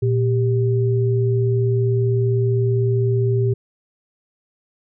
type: tone pair together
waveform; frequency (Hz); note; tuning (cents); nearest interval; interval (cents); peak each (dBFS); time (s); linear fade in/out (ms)
sine; 117.73 / 393.6; A#2 / G4; +18 / +7; octave + major sixth; 2089; -16 / -21; 0.02-3.54; 10
effects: none